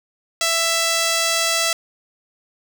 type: tone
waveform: 5% pulse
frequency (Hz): 663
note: E5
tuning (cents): +10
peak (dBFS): -6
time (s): 0.41-1.73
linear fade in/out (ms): 2
effects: none